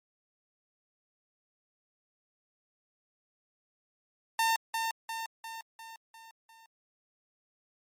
sawtooth tone with echo, 904 Hz, A5, 47 cents sharp, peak -21 dBFS, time 4.39-4.56 s, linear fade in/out 2 ms, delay 350 ms, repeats 6, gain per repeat -5 dB, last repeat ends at 6.66 s, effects MP3 64 kbps

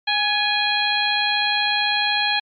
harmonic tone with a mistuned harmonic, 824 Hz, G#5, 14 cents flat, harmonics 1 / 2 / 3 / 4 / 5, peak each -24 / -24 / -24 / -24 / -24 dBFS, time 0.07-2.4 s, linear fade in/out 10 ms, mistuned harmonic 2, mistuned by +39 cents, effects MP3 48 kbps

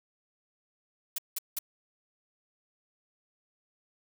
blue noise bursts, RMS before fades -32 dBFS, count 3, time 1.16-1.589 s, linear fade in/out 5 ms, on 23 ms, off 180 ms, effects none

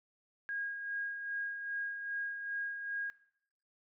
sine tone with tremolo, 1633 Hz, G#6, 30 cents flat, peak -34 dBFS, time 0.49-3.1 s, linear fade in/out 0 ms, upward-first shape sine, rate 2.5 Hz, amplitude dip 50%, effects noise-tail reverb RT60 0.7 s tail -19 dB re dry

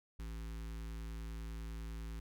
square tone with notch filter, 55 Hz, A1, in tune, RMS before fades -44 dBFS, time 0.19-2.2 s, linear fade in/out 5 ms, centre 630 Hz, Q 1.1, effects none

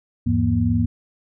sine tone cluster, 81 / 103 / 168.1 / 238.4 Hz, E2 / G#2 / E3 / A#3, -30 / -14 / +34 / +39 cents, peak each -24 / -20 / -27 / -20 dBFS, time 0.26-0.86 s, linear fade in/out 10 ms, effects none

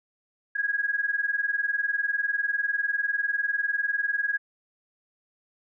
sine tone pair together, 1641.2 / 1661.2 Hz, G#6 / G#6, -21 / 0 cents, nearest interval unison, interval 21 cents, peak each -27 dBFS, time 0.55-4.38 s, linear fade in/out 10 ms, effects none

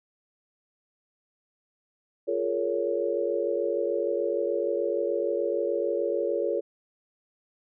sine chord, Bb minor seventh, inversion second, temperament just, 349.6 / 419.5 / 466.2 / 559.4 Hz, F4 / Ab4 / Bb4 / Db5, +2 / +17 / 0 / +16 cents, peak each -31 / -30 / -30 / -29 dBFS, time 2.27-6.61 s, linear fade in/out 20 ms, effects none

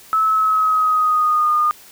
sine tone with pitch glide, 1300 to 1220 Hz, E6 to D#6, -24 to -34 cents, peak -13 dBFS, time 0.13-1.71 s, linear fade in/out 0 ms, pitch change -110 cents, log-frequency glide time 0.24-1.54 s, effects white hiss -44 dBFS RMS until 1.91 s

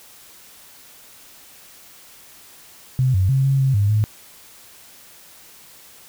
sine tone with pitch steps, 129.5 / 93.9 / 134 / 136.1 / 133.8 / 101.5 / 106.9 Hz, C3 / F#2 / C3 / C#3 / C3 / G#2 / A2, -17 / +26 / +42 / -31 / +39 / -39 / -49 cents, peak -14 dBFS, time 2.99-4.04 s, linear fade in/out 0 ms, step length 150 ms, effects white hiss -46 dBFS RMS until 6.08 s

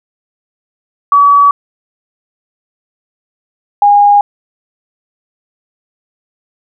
sine tone pair in turn, 1140 / 817.3 Hz, C#6 / G#5, +48 / -28 cents, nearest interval tritone, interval 576 cents, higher first, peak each -3 dBFS, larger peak neither, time 1.12-1.51 / 3.82-4.21 s, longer neither, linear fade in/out 2 ms, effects none

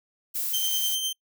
violet noise, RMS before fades -29 dBFS, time 0.34-0.96 s, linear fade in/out 20 ms
sawtooth tone with tremolo, 3124 Hz, G7, 7 cents flat, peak -21 dBFS, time 0.53-1.13 s, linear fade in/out 10 ms, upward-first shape triangle, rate 9.9 Hz, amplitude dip 45%
effects noise-tail reverb RT60 0.1 s tail -26 dB re dry

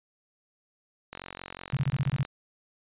click train, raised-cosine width 0.3 ms, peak -22 dBFS, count 52, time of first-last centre 1.13-2.251 s, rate 45.5 Hz
sine tone bursts, 136.1 Hz, C#3, 31 cents flat, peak -22 dBFS, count 8, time 1.73-2.231 s, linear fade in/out 5 ms, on 39 ms, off 27 ms
effects resampled to 8000 Hz

